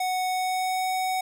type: tone with pitch glide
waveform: square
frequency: 740 to 747.7 Hz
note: F#5 to F#5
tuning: 0 to +18 cents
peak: -25 dBFS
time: 0-1.21 s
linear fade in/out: 5 ms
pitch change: +18 cents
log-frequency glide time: 0.28-0.91 s
effects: none